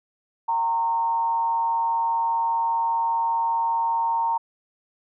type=tone with frequency modulation; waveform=sine; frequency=920 Hz; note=A#5; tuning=23 cents flat; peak=-20 dBFS; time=0.48-4.38 s; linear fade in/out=10 ms; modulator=155 Hz; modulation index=0.37; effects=none